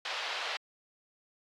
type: band-pass noise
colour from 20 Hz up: white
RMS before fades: -37 dBFS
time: 0.05-0.57 s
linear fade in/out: 2 ms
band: 570 to 4000 Hz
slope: 24 dB/octave
effects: AAC 48 kbps